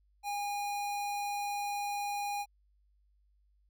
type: tone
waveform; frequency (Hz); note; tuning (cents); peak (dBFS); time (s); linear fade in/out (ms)
square; 816; G#5; -31; -34; 0.23-2.46; 50
effects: added 50 Hz sine -66 dBFS peak until 3.69 s